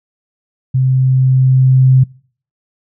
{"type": "tone with level ramp", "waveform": "sine", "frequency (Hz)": 130.4, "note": "C3", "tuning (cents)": -5, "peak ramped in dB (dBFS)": [-9, -4], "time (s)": [0.74, 2.04], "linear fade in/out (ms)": 10, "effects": ["noise-tail reverb RT60 0.5 s tail -25 dB re dry"]}